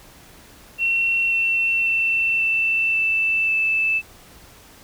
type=tone with pitch steps; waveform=sine; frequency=2719 / 2702 / 2685 / 2668 / 2651 / 2634 Hz; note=F7 / E7 / E7 / E7 / E7 / E7; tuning=-47 / +42 / +31 / +20 / +9 / -2 cents; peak=-17 dBFS; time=0.78-4.02 s; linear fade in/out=50 ms; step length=540 ms; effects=pink hiss -47 dBFS RMS until 4.83 s